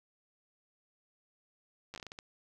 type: slowing click train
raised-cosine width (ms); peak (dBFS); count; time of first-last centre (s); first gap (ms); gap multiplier
0.2; -27; 9; 1.94-2.189; 9; 1.34
effects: none